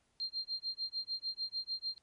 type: tone with tremolo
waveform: sine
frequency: 4186 Hz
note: C8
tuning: in tune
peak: -33 dBFS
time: 0.2-1.98 s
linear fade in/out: 0 ms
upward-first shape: sine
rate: 6.7 Hz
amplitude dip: 100%
effects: pink hiss -75 dBFS RMS until 2.02 s + MP3 48 kbps